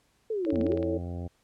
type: linear two-way sweep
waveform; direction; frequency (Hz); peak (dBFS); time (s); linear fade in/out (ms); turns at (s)
sine; down then up; 457.4 to 219.3 to 457.4; -27; 0.3-0.77; 5; 0.61
type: click train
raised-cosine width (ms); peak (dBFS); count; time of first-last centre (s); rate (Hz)
0.3; -28; 8; 0.45-0.828; 18.5
type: chord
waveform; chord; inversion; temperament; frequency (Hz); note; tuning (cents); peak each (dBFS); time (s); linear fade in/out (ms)
sine; A major; second; equal with one note detuned; 328.5 / 440 / 554.4; E4 / A4 / C#5; -6 / 0 / 0; -29 / -33 / -32; 0.46-0.98; 10
type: harmonic tone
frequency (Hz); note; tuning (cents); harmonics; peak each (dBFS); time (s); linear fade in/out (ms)
87.31; F2; 0; 1 / 2 / 3 / 4 / 5 / 6 / 7 / 8 / 9; -34 / -40 / -42 / -46 / -49 / -49 / -49 / -53 / -53; 0.52-1.28; 10
effects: pink hiss -68 dBFS RMS until 1.43 s + low-pass 11000 Hz 12 dB/octave